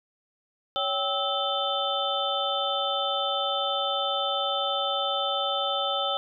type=tone cluster; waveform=sine; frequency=560 / 781 / 1304 / 3070 / 3549 Hz; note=C#5 / G5 / E6 / G7 / A7; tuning=+18 / -7 / -19 / -37 / +14 cents; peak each=-31 dBFS; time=0.76-6.17 s; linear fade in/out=0 ms; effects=none